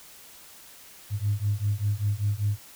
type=beating tone pair; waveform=sine; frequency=100.7 / 105.8 Hz; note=G2 / G#2; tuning=+47 / +33 cents; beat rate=5.1 Hz; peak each=-26 / -26 dBFS; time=1.1-2.59 s; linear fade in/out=50 ms; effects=tanh soft clip ceiling -16 dBFS + white hiss -49 dBFS RMS until 2.75 s